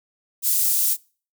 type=high-pass noise; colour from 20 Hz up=white; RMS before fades=-20 dBFS; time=0.42-0.97 s; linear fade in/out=50 ms; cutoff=7700 Hz; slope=12 dB/octave; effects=noise-tail reverb RT60 0.4 s tail -25 dB re dry